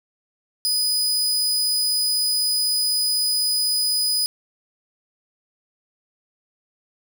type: tone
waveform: sawtooth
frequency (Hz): 4978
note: D#8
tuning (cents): 0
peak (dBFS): -16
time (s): 0.65-4.26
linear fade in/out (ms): 0
effects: none